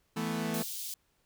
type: chord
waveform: sawtooth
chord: E suspended fourth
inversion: none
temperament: equal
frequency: 164.81 / 220 / 246.9 Hz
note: E3 / A3 / B3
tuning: 0 / 0 / 0 cents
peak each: -32 / -30 / -34 dBFS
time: 0.16-0.63 s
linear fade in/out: 10 ms
type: high-pass noise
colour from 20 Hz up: white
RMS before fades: -39 dBFS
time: 0.54-0.94 s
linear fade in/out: 2 ms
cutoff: 3300 Hz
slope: 24 dB/octave
effects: pink hiss -73 dBFS RMS until 1.25 s